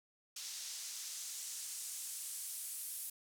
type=noise with band-pass filter sweep; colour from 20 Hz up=white; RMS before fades=-45 dBFS; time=0.36-3.1 s; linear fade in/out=5 ms; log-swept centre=5200 to 11000 Hz; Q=1.3; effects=none